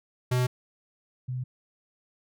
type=tone pair in turn; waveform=square / sine; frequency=125.5 / 126.81 Hz; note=B2 / B2; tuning=+28 / +46 cents; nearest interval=unison; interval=18 cents; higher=second; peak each=-23 / -29 dBFS; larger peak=first; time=0.31-0.47 / 1.28-1.44 s; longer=neither; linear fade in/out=10 ms; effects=none